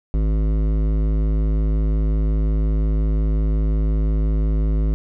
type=tone with hard clipping; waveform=sine; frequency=52.8 Hz; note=G#1; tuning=29 cents sharp; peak=-18 dBFS; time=0.14-4.94 s; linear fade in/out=0 ms; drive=14 dB; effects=none